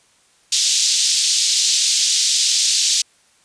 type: band-pass noise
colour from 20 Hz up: pink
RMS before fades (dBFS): -17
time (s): 0.52-3.02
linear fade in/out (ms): 5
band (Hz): 3800 to 7500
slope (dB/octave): 24
effects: white hiss -56 dBFS RMS until 3.44 s + resampled to 22050 Hz